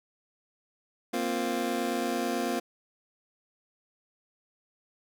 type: chord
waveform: 25% pulse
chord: Bb suspended second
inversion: none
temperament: just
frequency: 233.1 / 262.2 / 349.6 Hz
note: Bb3 / C4 / F4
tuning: 0 / +4 / +2 cents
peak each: -29 dBFS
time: 1.13-2.6 s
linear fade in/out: 10 ms
effects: none